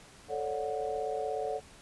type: chord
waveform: sine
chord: D major seventh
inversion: second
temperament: just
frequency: 440.5 / 550.6 / 587.3 / 734.2 Hz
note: A4 / C#5 / D5 / F#5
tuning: +2 / -12 / 0 / -14 cents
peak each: -35 / -38 / -39 / -36 dBFS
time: 0.28-1.61 s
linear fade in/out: 50 ms
effects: pink hiss -54 dBFS RMS until 1.81 s + resampled to 24000 Hz